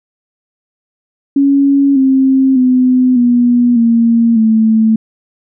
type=tone with pitch steps; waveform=sine; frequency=278.4 / 265.8 / 253.8 / 242.4 / 231.4 / 221 Hz; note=C#4 / C4 / B3 / B3 / A#3 / A3; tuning=+8 / +27 / +47 / -32 / -13 / +8 cents; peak=-6 dBFS; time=1.36-4.96 s; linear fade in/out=5 ms; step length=600 ms; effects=none